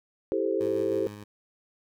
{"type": "chord", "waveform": "sine", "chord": "A minor seventh", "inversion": "second", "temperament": "equal", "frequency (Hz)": [329.6, 392, 440, 523.3], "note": ["E4", "G4", "A4", "C5"], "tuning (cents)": [0, 0, 0, 0], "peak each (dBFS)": [-31, -28, -30, -31], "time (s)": [0.32, 1.07], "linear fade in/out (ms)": 0}
{"type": "tone with tremolo", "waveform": "15% pulse", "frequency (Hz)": 103.83, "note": "G#2", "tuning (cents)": 0, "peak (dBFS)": -33, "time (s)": [0.6, 1.24], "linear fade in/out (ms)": 10, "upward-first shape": "square", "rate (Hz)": 6.4, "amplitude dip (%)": 25}
{"effects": []}